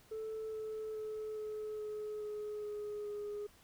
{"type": "tone with pitch steps", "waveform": "sine", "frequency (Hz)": [438.6, 435.1, 431.6, 428.1, 424.6, 421.2, 417.8, 414.5], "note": ["A4", "A4", "A4", "A4", "G#4", "G#4", "G#4", "G#4"], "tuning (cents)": [-6, -19, -33, -47, 38, 24, 10, -3], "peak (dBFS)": -37, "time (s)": [0.11, 3.47], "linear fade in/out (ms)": 10, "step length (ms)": 420, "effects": ["tanh soft clip ceiling -37 dBFS", "pink hiss -64 dBFS RMS until 3.63 s"]}